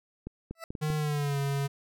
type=clicks; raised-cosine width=3 ms; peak=-24 dBFS; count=5; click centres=0.27 / 0.51 / 0.705 / 0.752 / 0.902 s
type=tone with exponential growth; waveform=20% pulse; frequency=659.3 Hz; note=E5; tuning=in tune; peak=-30 dBFS; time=0.55-0.64 s; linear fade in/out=2 ms; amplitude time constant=19 ms
type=tone with pitch glide; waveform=square; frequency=153.2 to 139.68 Hz; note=D#3 to C#3; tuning=-27 to +14 cents; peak=-28 dBFS; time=0.81-1.68 s; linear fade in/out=20 ms; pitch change=-159 cents; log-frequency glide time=0.96-1.38 s
effects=none